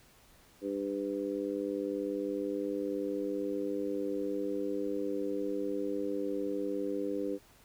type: harmonic tone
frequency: 99.9 Hz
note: G2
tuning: 33 cents sharp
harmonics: 2 / 3 / 4 / 5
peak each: -45 / -35 / -37 / -37 dBFS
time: 0.61-7.39 s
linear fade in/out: 50 ms
effects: pink hiss -61 dBFS RMS until 7.64 s